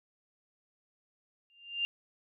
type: tone with exponential growth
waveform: sine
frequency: 2794 Hz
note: F7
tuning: in tune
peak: -26 dBFS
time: 1.5-1.85 s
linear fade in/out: 0 ms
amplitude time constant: 75 ms
effects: none